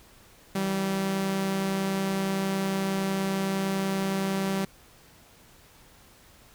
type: tone pair together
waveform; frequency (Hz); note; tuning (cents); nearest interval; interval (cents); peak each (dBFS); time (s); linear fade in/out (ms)
sawtooth; 162.8 / 193.6; E3 / G3; -21 / -21; minor third; 300; -32 / -22; 0.55-4.65; 5
effects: pink hiss -55 dBFS RMS until 6.54 s